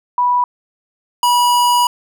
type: tone pair in turn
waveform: sine / square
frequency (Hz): 982 / 971.8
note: B5 / B5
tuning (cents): -10 / -28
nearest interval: unison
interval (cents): 18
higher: first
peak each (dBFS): -11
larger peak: neither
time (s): 0.18-0.44 / 1.23-1.87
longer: second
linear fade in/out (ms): 2
effects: none